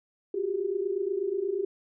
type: tone cluster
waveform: sine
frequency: 353.6 / 372.7 / 401.2 Hz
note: F4 / F#4 / G4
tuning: +22 / +13 / +40 cents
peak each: -36 / -31 / -29 dBFS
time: 0.34-1.65 s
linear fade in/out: 5 ms
effects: none